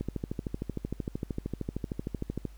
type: click train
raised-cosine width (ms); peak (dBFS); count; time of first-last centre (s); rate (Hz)
3; -19; 33; 0.01-2.453; 13.1
effects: added 50 Hz sine -47 dBFS peak until 2.57 s + pink hiss -62 dBFS RMS until 2.57 s